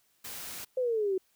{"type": "noise", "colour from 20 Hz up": "white", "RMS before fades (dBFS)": -41, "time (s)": [0.24, 0.65], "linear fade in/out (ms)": 10}
{"type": "exponential sweep", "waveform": "sine", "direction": "down", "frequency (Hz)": [523.3, 368], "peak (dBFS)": -26, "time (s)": [0.77, 1.18], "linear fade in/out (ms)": 5}
{"effects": ["white hiss -70 dBFS RMS until 1.35 s"]}